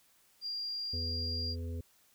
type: tone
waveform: sine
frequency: 4782 Hz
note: D8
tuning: 30 cents sharp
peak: -35 dBFS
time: 0.41-1.56 s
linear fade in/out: 50 ms
type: harmonic tone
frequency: 84 Hz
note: E2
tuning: 33 cents sharp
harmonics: 1 / 3 / 5 / 6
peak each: -36 / -46 / -50 / -52 dBFS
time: 0.93-1.81 s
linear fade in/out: 5 ms
effects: white hiss -67 dBFS RMS until 2.14 s